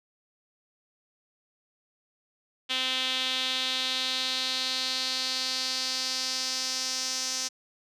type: tone with band-pass filter sweep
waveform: sawtooth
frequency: 258.6 Hz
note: C4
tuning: 20 cents flat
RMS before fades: -30 dBFS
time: 2.69-7.49 s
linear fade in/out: 20 ms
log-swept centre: 3300 to 5700 Hz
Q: 3.7
effects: none